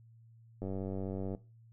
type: click train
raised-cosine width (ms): 2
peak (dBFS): -26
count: 71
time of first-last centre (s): 0.62-1.349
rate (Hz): 96
effects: noise-tail reverb RT60 0.3 s tail -18 dB re dry + added 114 Hz sine -56 dBFS peak until 1.72 s